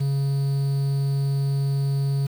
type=tone with quantisation; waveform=triangle; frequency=138.59 Hz; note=C#3; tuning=in tune; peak=-18 dBFS; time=0-2.27 s; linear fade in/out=10 ms; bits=7; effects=none